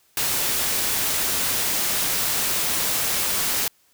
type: noise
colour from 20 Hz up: white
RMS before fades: -23 dBFS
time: 0.17-3.68 s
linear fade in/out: 2 ms
effects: white hiss -61 dBFS RMS until 3.93 s